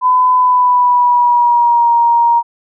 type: tone with pitch glide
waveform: sine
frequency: 1007 to 939.6 Hz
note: B5 to A#5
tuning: +33 to +13 cents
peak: -7 dBFS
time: 0.01-2.43 s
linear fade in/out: 50 ms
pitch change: -120 cents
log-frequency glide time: 0.34-1.91 s
effects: none